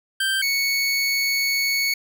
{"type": "tone pair in turn", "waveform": "25% pulse", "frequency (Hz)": [1568, 2217], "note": ["G6", "C#7"], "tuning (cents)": [0, 0], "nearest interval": "tritone", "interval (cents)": 600, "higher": "second", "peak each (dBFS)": -16, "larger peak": "neither", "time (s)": [[0.2, 0.42], [0.42, 1.94]], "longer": "second", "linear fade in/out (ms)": 5, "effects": []}